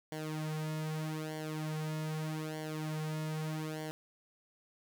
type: tone with flanger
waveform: sawtooth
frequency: 155.56 Hz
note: D#3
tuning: in tune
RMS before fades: -38 dBFS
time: 0.12-3.91 s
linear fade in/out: 0 ms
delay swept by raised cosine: 0.78 to 3.88 ms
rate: 0.81 Hz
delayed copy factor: -0.8
effects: none